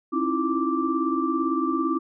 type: tone cluster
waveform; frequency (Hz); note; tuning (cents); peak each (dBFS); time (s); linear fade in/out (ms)
sine; 268.6 / 319.4 / 337.2 / 1172; C4 / D#4 / E4 / D6; +46 / +45 / +39 / -4; -27; 0.12-1.99; 20
effects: none

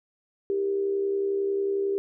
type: tone with amplitude modulation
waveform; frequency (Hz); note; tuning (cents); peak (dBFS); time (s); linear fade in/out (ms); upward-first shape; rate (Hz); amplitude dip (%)
sine; 395.5; G4; +15; -21; 0.5-1.98; 0; sine; 71.1; 50
effects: none

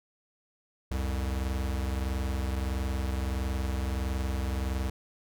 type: tone pair together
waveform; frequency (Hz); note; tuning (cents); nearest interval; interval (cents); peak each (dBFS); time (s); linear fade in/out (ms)
square; 65.5 / 87.03; C2 / F2; +2 / -6; perfect fourth; 492; -30 / -36; 0.91-4.9; 5
effects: none

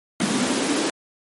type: noise with high-pass filter sweep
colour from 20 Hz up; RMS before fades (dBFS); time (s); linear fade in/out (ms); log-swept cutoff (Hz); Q
pink; -22; 0.2-0.9; 2; 210 to 320; 4.4
effects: MP3 48 kbps

